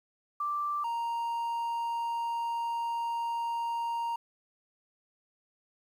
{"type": "tone pair in turn", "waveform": ["sine", "triangle"], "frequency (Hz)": [1174.7, 932.4], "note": ["D6", "A#5"], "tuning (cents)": [0, 0], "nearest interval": "major third", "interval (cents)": 400, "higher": "first", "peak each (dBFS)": [-29, -28], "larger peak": "second", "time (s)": [[0.4, 0.84], [0.84, 4.16]], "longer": "second", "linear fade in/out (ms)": 5, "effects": ["10-bit"]}